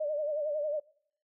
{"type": "tone with vibrato", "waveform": "sine", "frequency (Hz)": 599, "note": "D5", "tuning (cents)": 34, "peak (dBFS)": -29, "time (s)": [0, 0.8], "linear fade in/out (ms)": 10, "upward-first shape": "sine", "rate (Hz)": 11, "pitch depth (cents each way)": 72, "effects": ["noise-tail reverb RT60 0.6 s tail -23 dB re dry"]}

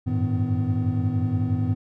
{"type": "tone cluster", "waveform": "triangle", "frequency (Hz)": [93.2, 99.3, 110.2, 157.3, 252.5], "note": ["F#2", "G2", "A2", "D#3", "B3"], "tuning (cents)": [13, 23, 3, 19, 39], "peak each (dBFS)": [-31, -24, -23, -29, -25], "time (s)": [0.06, 1.75], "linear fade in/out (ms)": 20, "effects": []}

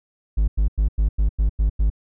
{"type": "tone bursts", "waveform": "triangle", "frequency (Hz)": 51.91, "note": "G#1", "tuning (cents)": 0, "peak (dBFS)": -13, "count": 8, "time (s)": [0.37, 1.901], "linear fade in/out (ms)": 10, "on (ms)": 110, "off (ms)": 93, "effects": []}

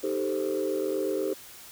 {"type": "chord", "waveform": "sine", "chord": "A half-diminished seventh", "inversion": "second", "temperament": "equal", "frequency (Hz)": [311.1, 392, 440, 523.3], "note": ["Eb4", "G4", "A4", "C5"], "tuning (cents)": [0, 0, 0, 0], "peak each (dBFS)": [-32, -28, -32, -31], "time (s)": [0.03, 1.34], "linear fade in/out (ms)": 10, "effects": ["tanh soft clip ceiling -20 dBFS", "white hiss -47 dBFS RMS until 1.71 s"]}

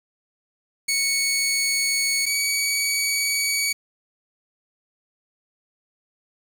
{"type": "tone pair in turn", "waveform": "15% pulse", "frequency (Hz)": [2217, 2261], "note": ["C#7", "C#7"], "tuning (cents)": [0, 34], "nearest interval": "unison", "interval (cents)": 34, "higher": "second", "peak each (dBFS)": -14, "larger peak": "neither", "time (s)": [[0.88, 2.26], [2.26, 3.73]], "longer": "second", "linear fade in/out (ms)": 10, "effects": ["7-bit"]}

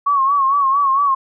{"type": "tone with vibrato", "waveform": "sine", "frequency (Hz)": 1106, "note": "C#6", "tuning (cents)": -4, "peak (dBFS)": -12, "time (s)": [0.06, 1.15], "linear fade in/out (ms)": 10, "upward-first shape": "sine", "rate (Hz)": 4.4, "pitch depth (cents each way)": 72, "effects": []}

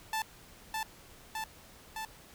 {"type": "tone with echo", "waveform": "sawtooth", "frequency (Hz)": 880, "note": "A5", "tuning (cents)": 0, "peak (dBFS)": -27, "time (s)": [0.13, 0.22], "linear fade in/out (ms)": 2, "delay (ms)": 610, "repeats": 3, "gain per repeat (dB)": -2, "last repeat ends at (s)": 2.05, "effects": ["pink hiss -55 dBFS RMS until 2.34 s"]}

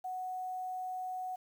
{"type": "tone with quantisation", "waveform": "sine", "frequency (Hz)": 740, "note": "F#5", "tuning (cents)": 0, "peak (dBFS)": -36, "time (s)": [0.04, 1.36], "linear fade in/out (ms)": 10, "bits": 10, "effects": []}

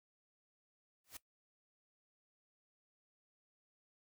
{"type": "noise with exponential growth", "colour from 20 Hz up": "white", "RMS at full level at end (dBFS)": -44, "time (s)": [1.04, 1.17], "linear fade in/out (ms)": 5, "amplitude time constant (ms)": 27, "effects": ["noise-tail reverb RT60 0.1 s tail -17 dB re dry"]}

